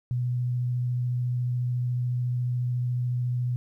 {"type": "tone with vibrato", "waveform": "sine", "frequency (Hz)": 123.47, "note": "B2", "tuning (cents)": 0, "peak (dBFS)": -24, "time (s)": [0.11, 3.56], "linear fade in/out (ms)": 0, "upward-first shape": "sine", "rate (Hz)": 14, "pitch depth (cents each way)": 10, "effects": ["11-bit"]}